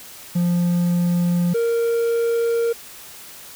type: tone pair in turn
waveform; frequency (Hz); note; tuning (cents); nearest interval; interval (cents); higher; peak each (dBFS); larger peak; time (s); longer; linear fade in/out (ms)
triangle; 174.7 / 464.9; F3 / A#4; +1 / -5; octave + perfect fourth; 1694; second; -14 / -15; first; 0.35-1.54 / 1.54-2.73; neither; 10
effects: white hiss -40 dBFS RMS until 3.55 s